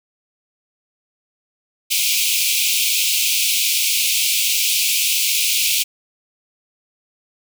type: high-pass noise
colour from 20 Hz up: pink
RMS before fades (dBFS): -18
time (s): 1.9-5.84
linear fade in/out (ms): 20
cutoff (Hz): 2300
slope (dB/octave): 96
effects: none